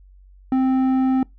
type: tone with low-pass filter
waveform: square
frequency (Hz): 261.6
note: C4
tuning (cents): 0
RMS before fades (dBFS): -18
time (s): 0.52-1.23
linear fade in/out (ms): 2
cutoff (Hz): 840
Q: 0.65
effects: noise-tail reverb RT60 0.2 s tail -25 dB re dry + added 47 Hz sine -45 dBFS peak until 1.38 s